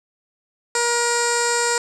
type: tone with low-pass filter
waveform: 15% pulse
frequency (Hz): 474.9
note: A#4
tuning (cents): +32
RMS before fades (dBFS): -20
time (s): 0.75-1.78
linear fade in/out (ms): 2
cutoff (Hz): 7400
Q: 5.4
effects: none